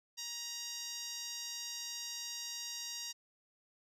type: tone with band-pass filter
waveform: 10% pulse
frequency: 943 Hz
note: A#5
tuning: 20 cents sharp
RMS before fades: -43 dBFS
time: 0.17-3.13 s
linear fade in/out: 20 ms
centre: 6400 Hz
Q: 1.7
effects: none